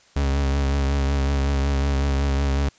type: tone with vibrato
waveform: 40% pulse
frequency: 69.3 Hz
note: C#2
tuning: in tune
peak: -18 dBFS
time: 0.16-2.69 s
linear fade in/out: 5 ms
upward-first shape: triangle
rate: 5.4 Hz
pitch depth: 41 cents each way
effects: white hiss -55 dBFS RMS until 2.78 s + resampled to 16000 Hz